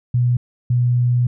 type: tone pair in turn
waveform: sine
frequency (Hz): 122.5 / 122.5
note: B2 / B2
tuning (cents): -14 / -14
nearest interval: unison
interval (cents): 0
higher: neither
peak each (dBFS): -13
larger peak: neither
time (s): 0.14-0.37 / 0.7-1.27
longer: second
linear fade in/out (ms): 5
effects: none